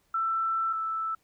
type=tone pair in turn; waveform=sine; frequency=1333 / 1319.2 Hz; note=E6 / E6; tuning=+19 / +1 cents; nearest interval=unison; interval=18 cents; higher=first; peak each=-25 / -28 dBFS; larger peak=first; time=0.14-0.73 / 0.73-1.15 s; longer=first; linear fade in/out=5 ms; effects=pink hiss -70 dBFS RMS until 1.23 s